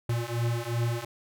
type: beating tone pair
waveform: square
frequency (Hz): 116.54 / 119.24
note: A#2 / A#2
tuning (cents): 0 / +40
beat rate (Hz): 2.7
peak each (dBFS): -31 / -30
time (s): 0.09-1.05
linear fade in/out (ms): 5
effects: none